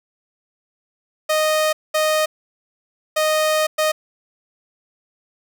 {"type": "tone bursts at uneven times", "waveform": "sawtooth", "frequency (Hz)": 620, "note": "D#5", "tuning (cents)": -6, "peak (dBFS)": -12, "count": 4, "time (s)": [[1.29, 1.73], [1.94, 2.26], [3.16, 3.67], [3.78, 3.92]], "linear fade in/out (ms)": 10, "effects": []}